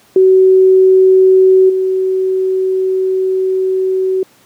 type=tone with level steps; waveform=sine; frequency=376.7 Hz; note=F#4; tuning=31 cents sharp; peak=-4 / -11 dBFS; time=0.16-4.23 s; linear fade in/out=2 ms; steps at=1.69 s; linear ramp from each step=10 ms; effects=pink hiss -48 dBFS RMS until 4.45 s + high-pass 150 Hz 12 dB/octave